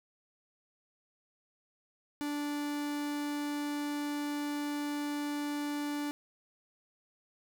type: tone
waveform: 45% pulse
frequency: 292.1 Hz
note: D4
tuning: 9 cents flat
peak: -33 dBFS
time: 2.21-6.11 s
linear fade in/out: 0 ms
effects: none